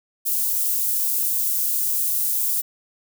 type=high-pass noise; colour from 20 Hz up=white; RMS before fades=-22 dBFS; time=0.25-2.62 s; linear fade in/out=20 ms; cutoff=11000 Hz; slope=12 dB/octave; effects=none